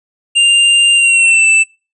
square tone with pitch glide, 2794 to 2648 Hz, F7 to E7, 0 to +7 cents, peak -7 dBFS, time 0.35-1.64 s, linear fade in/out 20 ms, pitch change -93 cents, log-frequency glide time 0.94-1.48 s, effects noise-tail reverb RT60 0.3 s tail -23 dB re dry + resampled to 22050 Hz

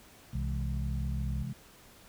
sine chord, C augmented, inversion none, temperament equal, 130.81 / 164.81 / 207.7 Hz, C3 / E3 / G#3, 0 / 0 / 0 cents, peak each -36 / -41 / -41 dBFS, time 0.33-1.53 s, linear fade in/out 5 ms
sine tone with pitch glide, 64.3 to 65.12 Hz, C2 to C2, -30 to -8 cents, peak -32 dBFS, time 0.35-1.43 s, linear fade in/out 5 ms, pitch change +22 cents, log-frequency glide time 0.74-1.21 s
effects pink hiss -56 dBFS RMS until 2.08 s

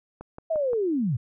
click train, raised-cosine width 1 ms, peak -25 dBFS, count 4, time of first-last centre 0.21-0.733 s, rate 5.74 Hz
sine linear sweep, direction down, 666 to 103.83 Hz, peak -22 dBFS, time 0.5-1.17 s, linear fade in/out 10 ms
effects none

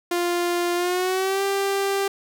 sawtooth tone with pitch glide, 349.3 to 394.3 Hz, F4 to G4, 0 to +10 cents, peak -17 dBFS, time 0.11-2.08 s, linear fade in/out 5 ms, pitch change +210 cents, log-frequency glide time 0.75-1.43 s, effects none

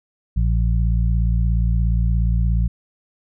harmonic tone, 57 Hz, A#1, 38 cents flat, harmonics 1 / 2 / 3, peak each -16 / -22 / -26 dBFS, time 0.36-2.68 s, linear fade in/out 10 ms, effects none

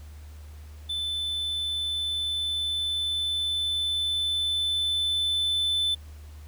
triangle tone with level ramp, 3520 Hz, A7, in tune, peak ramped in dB -26 to -21 dBFS, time 0.89-5.95 s, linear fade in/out 10 ms, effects added 75 Hz sine -41 dBFS peak until 6.47 s + pink hiss -56 dBFS RMS until 6.47 s

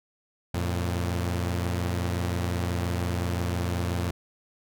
sawtooth tone pair together, 87.46 / 113.2 Hz, F2 / A2, +3 / +50 cents, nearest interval major third, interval 447 cents, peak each -23 / -28 dBFS, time 0.54-4.11 s, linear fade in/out 5 ms, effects none

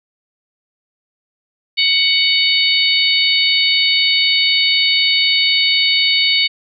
harmonic tone, 744 Hz, F#5, 9 cents sharp, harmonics 3 / 4 / 5 / 6, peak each -17 / -17 / -17 / -17 dBFS, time 1.77-6.48 s, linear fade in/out 20 ms, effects none

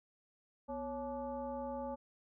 sine tone with frequency modulation, 554.4 Hz, C#5, in tune, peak -38 dBFS, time 0.68-1.96 s, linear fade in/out 20 ms, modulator 308 Hz, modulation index 1.2, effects none

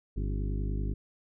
harmonic tone with a mistuned harmonic, 50.3 Hz, G1, 45 cents sharp, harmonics 1 / 2 / 3 / 4 / 5 / 6 / 7 / 8, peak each -30 / -36 / -40 / -42 / -44 / -46 / -47 / -48 dBFS, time 0.16-0.94 s, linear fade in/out 10 ms, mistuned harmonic 5, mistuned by +99 cents, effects none

